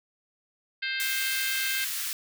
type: harmonic tone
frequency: 525 Hz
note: C5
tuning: 6 cents sharp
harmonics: 3 / 4 / 5 / 6 / 7 / 8 / 9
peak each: -32 / -34 / -36 / -38 / -39 / -40 / -41 dBFS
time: 0.82-1.85 s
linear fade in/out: 10 ms
type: high-pass noise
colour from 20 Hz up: white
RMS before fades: -32 dBFS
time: 1-2.13 s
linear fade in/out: 0 ms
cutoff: 1400 Hz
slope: 24 dB/octave
effects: none